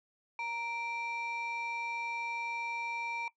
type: tone pair together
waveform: sine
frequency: 932.3 / 2349 Hz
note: A#5 / D7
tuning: 0 / 0 cents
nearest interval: octave + major third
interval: 1600 cents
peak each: -35 / -36 dBFS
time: 0.39-3.28 s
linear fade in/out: 2 ms
effects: noise-tail reverb RT60 0.1 s tail -19 dB re dry + tanh soft clip ceiling -31 dBFS